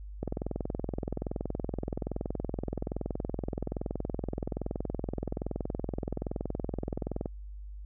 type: click train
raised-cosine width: 2 ms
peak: -19 dBFS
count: 150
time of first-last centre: 0.23-7.258 s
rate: 21.2 Hz
effects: added 50 Hz sine -40 dBFS peak until 7.85 s